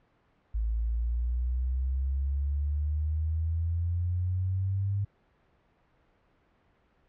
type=exponential sweep; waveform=sine; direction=up; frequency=54.1 to 101 Hz; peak=-26 dBFS; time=0.54-5.05 s; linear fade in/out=10 ms; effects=pink hiss -67 dBFS RMS until 7.08 s + low-pass 2000 Hz 12 dB/octave